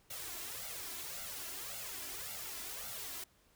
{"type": "noise with flanger", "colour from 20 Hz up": "white", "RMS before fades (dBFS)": -44, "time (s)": [0.1, 3.24], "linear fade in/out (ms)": 5, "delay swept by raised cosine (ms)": [1.4, 3], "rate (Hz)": 1.8, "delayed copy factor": 0.8, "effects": ["pink hiss -69 dBFS RMS until 3.55 s"]}